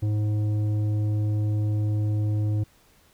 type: tone with tanh clipping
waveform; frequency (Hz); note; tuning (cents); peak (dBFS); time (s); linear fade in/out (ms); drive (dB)
sine; 105.6; G#2; +29; -23; 0.02-2.64; 10; 9
effects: pink hiss -59 dBFS RMS until 3.13 s